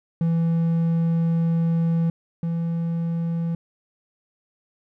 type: tone pair in turn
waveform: triangle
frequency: 166.1 / 167.26 Hz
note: E3 / E3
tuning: +13 / +26 cents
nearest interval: unison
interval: 13 cents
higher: second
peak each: -16 / -20 dBFS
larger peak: first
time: 0.21-2.1 / 2.43-3.55 s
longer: first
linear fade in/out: 2 ms
effects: none